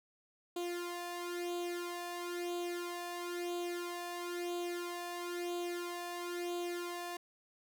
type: tone with flanger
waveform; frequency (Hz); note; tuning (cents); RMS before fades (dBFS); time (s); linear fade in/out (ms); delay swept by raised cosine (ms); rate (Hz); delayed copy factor
sawtooth; 350; F4; +4; -40; 0.56-7.17; 5; 0.27 to 1.16; 1; +0.75
effects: none